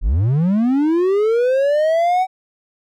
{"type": "linear sweep", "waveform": "triangle", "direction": "up", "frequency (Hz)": [34.26, 760], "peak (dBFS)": -11, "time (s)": [0.01, 2.27], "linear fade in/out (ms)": 50, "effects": []}